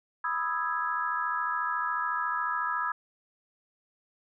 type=chord; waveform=sine; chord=E major seventh; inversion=second; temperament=equal; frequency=987.8 / 1244.5 / 1318.5 / 1661.2 Hz; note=B5 / D#6 / E6 / G#6; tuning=0 / 0 / 0 / 0 cents; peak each=-33 dBFS; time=0.24-2.92 s; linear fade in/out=5 ms; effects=none